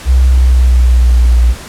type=tone with pitch glide; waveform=sine; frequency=64.3 to 59.65 Hz; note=C2 to A#1; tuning=-30 to +41 cents; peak=-4 dBFS; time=0.05-1.55 s; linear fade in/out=50 ms; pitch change=-129 cents; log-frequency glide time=0.21-1.36 s; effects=pink hiss -29 dBFS RMS until 1.68 s + low-pass 11000 Hz 12 dB/octave